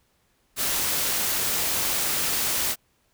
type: noise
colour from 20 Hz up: white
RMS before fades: -25 dBFS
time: 0.56-2.76 s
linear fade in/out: 50 ms
effects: pink hiss -67 dBFS RMS until 3.13 s